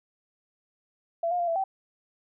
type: tone with pitch steps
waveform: sine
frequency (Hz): 673 / 711 / 693 / 666 / 771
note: E5 / F5 / F5 / E5 / G5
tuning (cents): +36 / +31 / -14 / +18 / -29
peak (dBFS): -24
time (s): 1.23-1.64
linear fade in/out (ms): 5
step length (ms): 82
effects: none